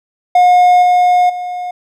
triangle tone with level steps, 719 Hz, F#5, 50 cents flat, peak -3 / -5 / -17 dBFS, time 0.35-1.71 s, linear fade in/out 5 ms, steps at 0.82 / 1.29 s, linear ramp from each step 10 ms, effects none

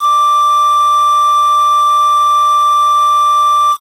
triangle tone with quantisation, 1175 Hz, D6, 1 cent sharp, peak -5 dBFS, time 0-3.77 s, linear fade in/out 50 ms, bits 5, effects AAC 48 kbps

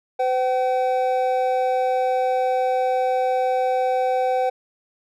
triangle tone pair together, 510 / 764.1 Hz, C5 / G5, -44 / -44 cents, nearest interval perfect fifth, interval 700 cents, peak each -19 dBFS, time 0.19-4.5 s, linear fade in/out 10 ms, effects none

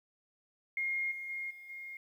sine tone with level steps, 2136 Hz, C7, 35 cents sharp, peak -31 / -39 / -36 / -48 / -42 dBFS, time 0.77-1.97 s, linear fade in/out 2 ms, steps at 1.11 / 1.29 / 1.5 / 1.69 s, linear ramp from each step 10 ms, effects 11-bit

